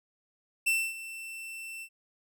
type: tone with ADSR envelope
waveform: 45% pulse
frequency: 2680 Hz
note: E7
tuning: 28 cents sharp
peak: -23 dBFS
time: 0.66-1.89 s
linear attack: 14 ms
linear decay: 260 ms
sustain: -16 dB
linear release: 67 ms
effects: none